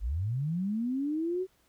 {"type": "linear sweep", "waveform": "sine", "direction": "up", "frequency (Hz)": [45, 382], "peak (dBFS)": -28, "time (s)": [0, 1.47], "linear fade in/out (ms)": 50, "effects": ["pink hiss -68 dBFS RMS until 1.68 s"]}